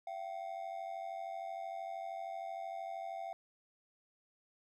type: ring-modulated tone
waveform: triangle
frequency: 723 Hz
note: F#5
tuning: 40 cents flat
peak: -35 dBFS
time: 0.07-3.33 s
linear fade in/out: 0 ms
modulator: 46.5 Hz
effects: none